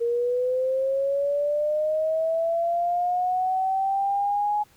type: linear sweep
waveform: sine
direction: up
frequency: 466.2 to 840 Hz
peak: -21 dBFS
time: 0-4.64 s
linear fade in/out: 20 ms
effects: pink hiss -58 dBFS RMS until 4.76 s